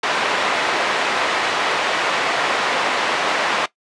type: band-pass noise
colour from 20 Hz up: pink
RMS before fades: -20 dBFS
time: 0.03-3.66 s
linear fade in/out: 5 ms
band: 570 to 3000 Hz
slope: 12 dB/octave
effects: noise-tail reverb RT60 0.1 s tail -17 dB re dry + resampled to 22050 Hz